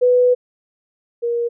sine tone pair in turn, 495.6 / 472.1 Hz, B4 / A#4, +6 / +22 cents, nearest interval minor second, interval 84 cents, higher first, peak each -10 / -17 dBFS, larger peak first, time 0.01-0.35 / 1.22-1.49 s, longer first, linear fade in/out 20 ms, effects none

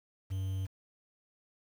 triangle tone with quantisation, 95.2 Hz, F#2, 50 cents sharp, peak -30 dBFS, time 0.3-0.67 s, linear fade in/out 20 ms, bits 9, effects none

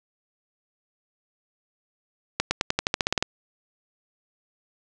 accelerating click train, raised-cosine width 0.2 ms, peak -4 dBFS, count 12, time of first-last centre 2.4-3.225 s, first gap 110 ms, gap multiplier 0.92, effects resampled to 24000 Hz + 7-bit

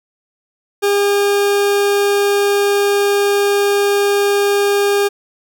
40% pulse tone, 404.4 Hz, G#4, 46 cents flat, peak -11 dBFS, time 0.82-5.09 s, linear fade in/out 20 ms, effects none

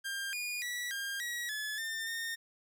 sawtooth tone with pitch steps, 1598 / 2441 / 1945 / 1607 / 1915 / 1716 / 1801 / 1830 Hz, G6 / D#7 / B6 / G6 / A#6 / A6 / A6 / A#6, +33 / -34 / -27 / +43 / +46 / -44 / +40 / -32 cents, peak -32 dBFS, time 0.04-2.36 s, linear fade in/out 20 ms, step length 290 ms, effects 12-bit

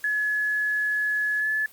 sine tone with pitch glide, 1700 to 1724.7 Hz, G#6 to A6, +40 to -35 cents, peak -22 dBFS, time 0.04-1.66 s, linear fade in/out 2 ms, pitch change +25 cents, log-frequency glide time 1.39-1.47 s, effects white hiss -51 dBFS RMS until 1.72 s + Opus 48 kbps

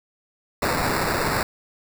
violet noise with sample-and-hold, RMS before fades -23 dBFS, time 0.62-1.43 s, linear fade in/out 2 ms, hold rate 3150 Hz, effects none

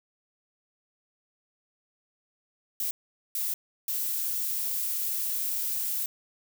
violet noise bursts at uneven times, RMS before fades -30 dBFS, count 3, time 2.8-2.91 / 3.35-3.54 / 3.88-6.06 s, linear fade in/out 2 ms, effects none

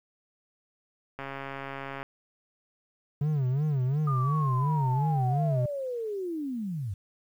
click train, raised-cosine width 0.5 ms, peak -22 dBFS, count 116, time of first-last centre 1.19-2.029 s, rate 137 Hz
triangle tone with vibrato, 139.4 Hz, C#3, 10 cents sharp, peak -22 dBFS, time 3.21-5.66 s, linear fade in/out 5 ms, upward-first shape sine, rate 2.8 Hz, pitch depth 180 cents each way
sine linear sweep, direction down, 1229 to 87.31 Hz, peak -30 dBFS, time 4.07-6.94 s, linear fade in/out 5 ms
effects 10-bit

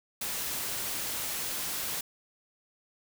white noise, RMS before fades -34 dBFS, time 0.21-2.01 s, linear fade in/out 5 ms, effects none

